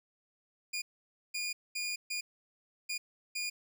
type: tone bursts at uneven times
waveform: 20% pulse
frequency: 2431 Hz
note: D#7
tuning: 41 cents flat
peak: -29 dBFS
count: 6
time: 0.73-0.82 / 1.34-1.53 / 1.75-1.96 / 2.1-2.21 / 2.89-2.98 / 3.35-3.5 s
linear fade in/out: 10 ms
effects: none